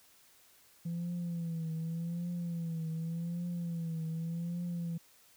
sine tone with vibrato, 167.7 Hz, E3, 30 cents sharp, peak -32 dBFS, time 0.85-4.98 s, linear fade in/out 10 ms, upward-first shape triangle, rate 0.86 Hz, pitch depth 81 cents each way, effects tanh soft clip ceiling -32 dBFS + white hiss -63 dBFS RMS until 5.36 s

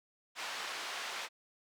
pink band-pass noise, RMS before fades -41 dBFS, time 0.35-1.29 s, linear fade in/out 50 ms, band 920 to 5200 Hz, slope 12 dB/octave, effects none

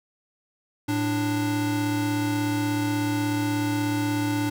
square tone pair together, 110.46 / 294.9 Hz, A2 / D4, +7 / +7 cents, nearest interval octave + perfect fourth, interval 1700 cents, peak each -29 / -25 dBFS, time 0.88-4.5 s, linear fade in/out 10 ms, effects none

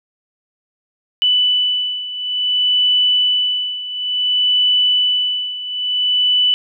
sine beating tone pair, 2983 / 2983.57 Hz, F#7 / F#7, +13 / +14 cents, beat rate 0.57 Hz, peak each -15 / -19 dBFS, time 1.22-6.54 s, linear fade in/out 0 ms, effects none

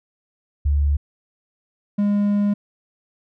sine / triangle tone pair in turn, 72 / 204.4 Hz, D2 / G#3, -34 / -27 cents, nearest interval octave + tritone, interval 1807 cents, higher second, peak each -15 / -14 dBFS, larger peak second, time 0.65-0.97 / 1.98-2.54 s, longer second, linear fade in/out 10 ms, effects none

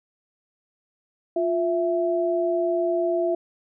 sine tone pair together, 351.1 / 662.8 Hz, F4 / E5, +9 / +9 cents, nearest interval major seventh, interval 1100 cents, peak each -23 dBFS, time 1.36-3.35 s, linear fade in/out 5 ms, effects none

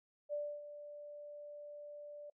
sine tone with ADSR envelope, 587.3 Hz, D5, in tune, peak -35 dBFS, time 0.29-2.3 s, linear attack 41 ms, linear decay 280 ms, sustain -12 dB, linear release 5 ms, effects noise-tail reverb RT60 0.1 s tail -24 dB re dry

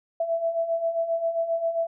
sine beating tone pair, 659.3 / 666.8 Hz, E5 / E5, 0 / +20 cents, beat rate 7.5 Hz, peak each -30 / -24 dBFS, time 0.2-1.87 s, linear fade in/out 5 ms, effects none

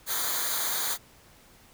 white noise with comb filter, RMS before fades -29 dBFS, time 0.06-0.98 s, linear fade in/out 50 ms, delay 0.37 ms, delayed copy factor -0.8, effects pink hiss -56 dBFS RMS until 1.73 s

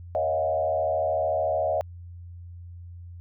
sine tone with frequency modulation, 636 Hz, D#5, 38 cents sharp, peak -22 dBFS, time 0.15-1.81 s, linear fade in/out 0 ms, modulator 73.5 Hz, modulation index 1.2, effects added 87 Hz sine -39 dBFS peak until 3.2 s

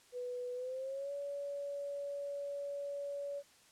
sine tone with pitch glide, 493.9 to 567.3 Hz, B4 to C#5, 0 to +40 cents, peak -38 dBFS, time 0.12-3.43 s, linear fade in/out 50 ms, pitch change +240 cents, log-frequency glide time 0.54-1.12 s, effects white hiss -64 dBFS RMS until 3.71 s + low-pass 9000 Hz 12 dB/octave

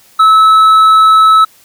sine tone with hard clipping, 1300 Hz, E6, 24 cents flat, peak -4 dBFS, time 0.19-1.45 s, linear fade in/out 10 ms, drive 4 dB, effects white hiss -45 dBFS RMS until 1.64 s

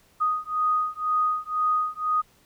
sine beating tone pair, 1243 / 1245 Hz, D#6 / D#6, -2 / +1 cents, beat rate 2 Hz, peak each -25 dBFS, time 0.2-2.22 s, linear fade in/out 20 ms, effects pink hiss -60 dBFS RMS until 2.45 s

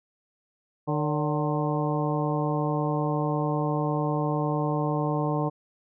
harmonic tone with a mistuned harmonic, 150.9 Hz, D3, 47 cents sharp, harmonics 1 / 2 / 3 / 4 / 5 / 6 / 7, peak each -27 / -30 / -32 / -33 / -34 / -35 / -35 dBFS, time 0.87-5.5 s, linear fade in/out 20 ms, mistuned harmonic 4, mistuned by -74 cents, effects none

